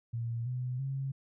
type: tone with pitch steps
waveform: sine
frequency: 116.54 / 125.63 / 135.42 Hz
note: A#2 / B2 / C#3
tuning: 0 / +30 / -40 cents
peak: -32 dBFS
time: 0.13-1.12 s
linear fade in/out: 10 ms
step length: 330 ms
effects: none